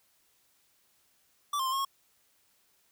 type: tone with pitch steps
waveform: square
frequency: 1161 / 1058 / 1044 / 1081 / 1093 Hz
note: D6 / C6 / C6 / C#6 / C#6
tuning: -20 / +19 / -4 / -44 / -25 cents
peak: -29 dBFS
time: 1.53-1.85 s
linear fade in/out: 5 ms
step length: 64 ms
effects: white hiss -69 dBFS RMS until 2.91 s